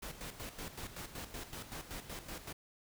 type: noise with tremolo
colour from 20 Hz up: pink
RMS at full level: -44 dBFS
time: 0.02-2.53 s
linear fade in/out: 10 ms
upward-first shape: square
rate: 5.3 Hz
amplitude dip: 65%
effects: none